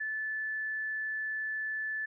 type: tone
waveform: sine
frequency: 1743 Hz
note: A6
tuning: 17 cents flat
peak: -32 dBFS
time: 0-2.06 s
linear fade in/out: 10 ms
effects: none